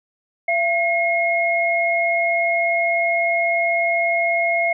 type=tone pair together; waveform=sine; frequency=679.1 / 2156 Hz; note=F5 / C#7; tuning=-49 / -49 cents; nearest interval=octave + minor sixth; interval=2000 cents; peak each=-19 dBFS; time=0.48-4.73 s; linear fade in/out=5 ms; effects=none